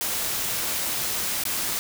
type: noise with dropouts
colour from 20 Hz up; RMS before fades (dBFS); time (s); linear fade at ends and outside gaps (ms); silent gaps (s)
white; -27; 0.01-1.79; 0; 1.437-1.453
effects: none